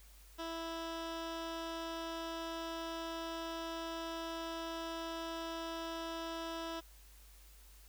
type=tone with low-pass filter; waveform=15% pulse; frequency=329.6 Hz; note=E4; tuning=in tune; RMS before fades=-42 dBFS; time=0.38-6.81 s; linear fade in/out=20 ms; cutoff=4700 Hz; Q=1.4; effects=added 50 Hz sine -57 dBFS peak until 7.88 s + white hiss -63 dBFS RMS until 7.88 s